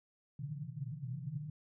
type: band-pass noise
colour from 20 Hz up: pink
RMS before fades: -42 dBFS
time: 0.39-1.5 s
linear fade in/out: 5 ms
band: 120 to 160 Hz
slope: 96 dB/octave
effects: none